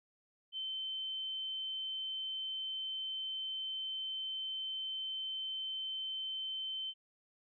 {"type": "tone", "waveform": "sine", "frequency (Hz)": 3084, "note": "G7", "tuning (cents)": -29, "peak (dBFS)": -37, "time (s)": [0.52, 6.94], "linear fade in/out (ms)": 50, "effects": []}